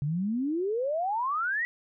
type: exponential sweep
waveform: sine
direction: up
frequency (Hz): 137.7 to 1975.5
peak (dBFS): -26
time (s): 0.02-1.65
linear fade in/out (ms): 0
effects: none